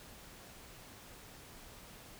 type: silence
effects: pink hiss -54 dBFS RMS until 2.19 s